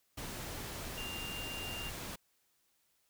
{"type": "tone in noise", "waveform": "sine", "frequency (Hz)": 2794, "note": "F7", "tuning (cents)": 0, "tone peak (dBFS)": -42, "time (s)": [0.97, 1.9], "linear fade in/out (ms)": 10, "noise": "pink", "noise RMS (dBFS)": -43, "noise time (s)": [0.17, 2.16], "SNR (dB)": -2, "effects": ["white hiss -75 dBFS RMS until 3.09 s"]}